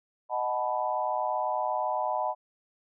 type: chord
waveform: sine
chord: B dominant seventh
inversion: first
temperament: equal with one note detuned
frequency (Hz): 622.3 / 740 / 867.9 / 987.8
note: D#5 / F#5 / A5 / B5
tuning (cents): 0 / 0 / -24 / 0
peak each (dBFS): -32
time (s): 0.29-2.35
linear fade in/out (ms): 50
effects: none

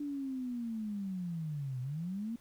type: linear two-way sweep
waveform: sine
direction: down then up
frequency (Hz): 293.7 to 123.6 to 237.2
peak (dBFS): -35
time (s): 0-2.36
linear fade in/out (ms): 5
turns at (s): 1.81
effects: pink hiss -65 dBFS RMS until 2.4 s

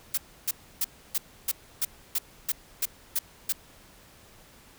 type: noise bursts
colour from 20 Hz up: blue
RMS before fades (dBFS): -26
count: 11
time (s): 0.14-3.525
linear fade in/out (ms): 5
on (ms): 35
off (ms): 300
effects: pink hiss -54 dBFS RMS until 4.78 s

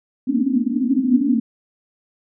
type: band-pass noise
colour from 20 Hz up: pink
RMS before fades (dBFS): -18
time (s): 0.27-1.4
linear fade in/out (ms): 5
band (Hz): 230 to 280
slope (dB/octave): 96
effects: none

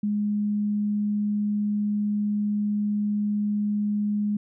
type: tone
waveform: sine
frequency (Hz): 207.7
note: G#3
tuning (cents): 0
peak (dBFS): -22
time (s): 0.03-4.37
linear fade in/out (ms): 5
effects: none

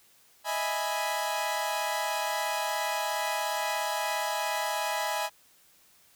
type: chord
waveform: sawtooth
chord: E major seventh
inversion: third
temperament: equal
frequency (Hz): 622.3 / 659.3 / 830.6 / 987.8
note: D#5 / E5 / G#5 / B5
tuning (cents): 0 / 0 / 0 / 0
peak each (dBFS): -32 / -33 / -28 / -30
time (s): 0.44-5.3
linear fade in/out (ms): 50
effects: white hiss -61 dBFS RMS until 6.15 s

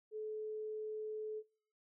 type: tone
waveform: sine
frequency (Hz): 431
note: A4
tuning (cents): -36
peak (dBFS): -40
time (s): 0.11-1.43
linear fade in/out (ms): 50
effects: noise-tail reverb RT60 0.6 s tail -23 dB re dry

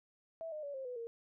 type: tone with pitch steps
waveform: sine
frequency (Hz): 655 / 611.1 / 570.2 / 532 / 496.4 / 463.2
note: E5 / D#5 / C#5 / C5 / B4 / A#4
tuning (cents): -11 / -31 / +49 / +29 / +9 / -11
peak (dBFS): -40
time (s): 0.41-1.07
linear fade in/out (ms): 0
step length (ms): 110
effects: none

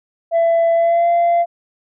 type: tone with pitch glide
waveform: sine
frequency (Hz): 669 to 687.4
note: E5 to F5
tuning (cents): +25 to -28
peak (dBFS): -9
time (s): 0.31-1.46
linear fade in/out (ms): 50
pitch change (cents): +47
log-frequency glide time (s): 0.74-1.09
effects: tanh soft clip ceiling -10 dBFS

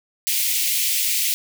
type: high-pass noise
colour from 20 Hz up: white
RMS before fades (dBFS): -21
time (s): 0.27-1.34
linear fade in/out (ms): 0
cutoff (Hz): 2100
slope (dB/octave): 48
effects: none

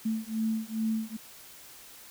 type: beating tone pair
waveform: sine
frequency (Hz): 220 / 222.4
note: A3 / A3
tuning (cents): 0 / +19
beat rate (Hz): 2.4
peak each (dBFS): -31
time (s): 0.05-1.17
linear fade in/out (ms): 10
effects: white hiss -50 dBFS RMS until 2.1 s

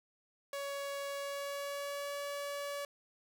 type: tone with pitch glide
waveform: sawtooth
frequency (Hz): 561 to 570.1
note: C#5 to C#5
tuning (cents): +21 to +48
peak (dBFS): -34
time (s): 0.53-2.85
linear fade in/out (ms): 2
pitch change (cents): +27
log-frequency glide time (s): 1.07-2.19
effects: none

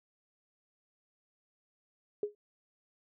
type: tone with exponential decay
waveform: sine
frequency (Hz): 415.3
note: G#4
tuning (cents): 0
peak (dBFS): -26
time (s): 2.23-2.35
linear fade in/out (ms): 2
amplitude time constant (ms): 24
effects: none

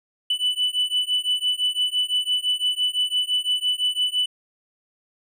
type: beating tone pair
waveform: triangle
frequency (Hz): 2981 / 2986.9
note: F#7 / F#7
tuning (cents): +12 / +16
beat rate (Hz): 5.9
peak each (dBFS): -22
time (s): 0.3-4.26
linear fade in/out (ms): 5
effects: none

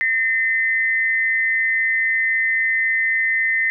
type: tone pair together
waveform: sine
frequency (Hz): 1827.2 / 2051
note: A#6 / C7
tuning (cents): -35 / -35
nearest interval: major second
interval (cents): 200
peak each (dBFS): -19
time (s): 0.01-3.7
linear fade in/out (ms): 0
effects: none

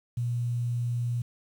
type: tone with quantisation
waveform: sine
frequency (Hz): 120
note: B2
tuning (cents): -49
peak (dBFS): -26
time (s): 0.17-1.22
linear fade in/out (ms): 5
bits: 9
effects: none

